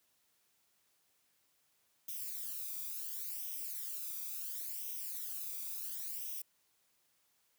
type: noise with flanger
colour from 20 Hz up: violet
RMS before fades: -42 dBFS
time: 2.08-6.42 s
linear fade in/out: 5 ms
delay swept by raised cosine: 0.34 to 0.85 ms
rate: 0.71 Hz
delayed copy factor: +0.8
effects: white hiss -75 dBFS RMS until 7.58 s + high-pass 60 Hz 12 dB/octave